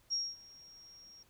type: tone with ADSR envelope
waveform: sine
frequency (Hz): 5588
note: F8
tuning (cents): 0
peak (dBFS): -30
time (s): 0.1-1.23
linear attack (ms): 28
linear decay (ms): 230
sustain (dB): -23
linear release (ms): 4
effects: pink hiss -68 dBFS RMS until 1.29 s